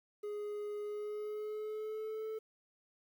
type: tone with pitch glide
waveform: triangle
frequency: 416.1 to 438.1 Hz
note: G#4 to A4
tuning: +3 to -7 cents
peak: -36 dBFS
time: 0.23-2.39 s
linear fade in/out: 10 ms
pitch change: +90 cents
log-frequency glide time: 0.83-2.26 s
effects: 11-bit